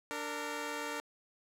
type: tone pair together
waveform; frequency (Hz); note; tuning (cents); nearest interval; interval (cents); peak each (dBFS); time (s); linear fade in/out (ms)
10% pulse; 293.7 / 460.3; D4 / A#4; 0 / -22; minor sixth; 778; -32 / -31; 0.11-1; 0
effects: low-pass 12000 Hz 12 dB/octave